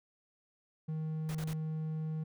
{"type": "tone", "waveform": "triangle", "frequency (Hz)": 157.1, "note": "D#3", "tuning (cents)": 17, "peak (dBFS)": -32, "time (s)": [0.88, 2.24], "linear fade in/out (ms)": 10}
{"type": "noise bursts", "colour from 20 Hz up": "pink", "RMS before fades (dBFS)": -46, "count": 3, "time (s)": [1.29, 1.531], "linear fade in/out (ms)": 0, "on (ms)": 57, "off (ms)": 35}
{"effects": []}